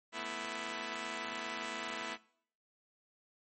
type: chord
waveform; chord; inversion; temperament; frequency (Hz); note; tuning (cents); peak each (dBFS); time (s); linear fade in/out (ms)
5% pulse; A suspended second; none; just; 220 / 247.5 / 330; A3 / B3 / E4; 0 / +4 / +2; -34 / -33 / -32; 0.12-2.18; 50
effects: noise-tail reverb RT60 0.6 s tail -21 dB re dry + MP3 32 kbps